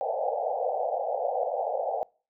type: band-pass noise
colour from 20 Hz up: white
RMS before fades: -29 dBFS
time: 0.01-2.03 s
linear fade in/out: 0 ms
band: 480 to 810 Hz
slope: 96 dB/octave
effects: noise-tail reverb RT60 0.4 s tail -26 dB re dry